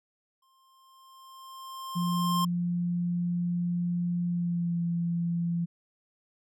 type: tone with exponential growth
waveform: square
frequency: 1057 Hz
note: C6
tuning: 17 cents sharp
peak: -26 dBFS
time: 0.42-2.45 s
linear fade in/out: 5 ms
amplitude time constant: 440 ms
type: tone with pitch glide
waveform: sine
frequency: 174.61 to 170.72 Hz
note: F3 to F3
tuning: 0 to -39 cents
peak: -26 dBFS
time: 1.95-5.66 s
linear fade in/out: 20 ms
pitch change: -39 cents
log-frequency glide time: 4.27-4.81 s
effects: none